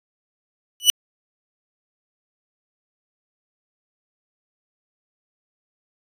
sawtooth tone with exponential growth, 2960 Hz, F#7, in tune, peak -3 dBFS, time 0.8-0.9 s, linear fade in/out 0 ms, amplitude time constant 21 ms, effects resampled to 32000 Hz

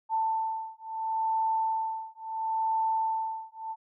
sine beating tone pair, 888 / 888.73 Hz, A5 / A5, +16 / +17 cents, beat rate 0.73 Hz, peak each -30 dBFS, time 0.09-3.76 s, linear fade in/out 50 ms, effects none

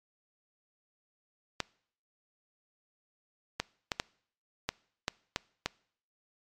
clicks, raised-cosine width 0.2 ms, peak -12 dBFS, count 8, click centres 1.603 / 3.6 / 3.918 / 3.999 / 4.69 / 5.081 / 5.361 / 5.66 s, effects noise-tail reverb RT60 0.6 s tail -24 dB re dry + MP3 96 kbps

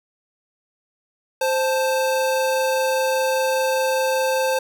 square tone pair together, 523 / 880 Hz, C5 / A5, -1 / 0 cents, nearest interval major sixth, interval 901 cents, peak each -20 / -25 dBFS, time 1.41-4.59 s, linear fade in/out 5 ms, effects none

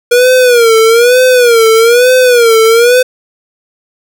square tone with vibrato, 476.8 Hz, A#4, 39 cents sharp, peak -4 dBFS, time 0.11-3.03 s, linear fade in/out 10 ms, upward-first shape sine, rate 1.1 Hz, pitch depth 120 cents each way, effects none

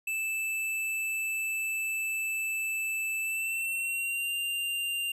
square tone with pitch glide, 2636 to 2788 Hz, E7 to F7, -1 to -4 cents, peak -30 dBFS, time 0.07-5.12 s, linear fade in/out 5 ms, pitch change +97 cents, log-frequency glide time 3.21-4.33 s, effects none

